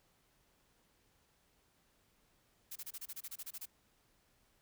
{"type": "noise bursts", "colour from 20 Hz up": "blue", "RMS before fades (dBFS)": -45, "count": 13, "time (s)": [2.71, 3.658], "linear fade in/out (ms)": 10, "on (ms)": 48, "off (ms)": 27, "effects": ["pink hiss -73 dBFS RMS until 4.61 s"]}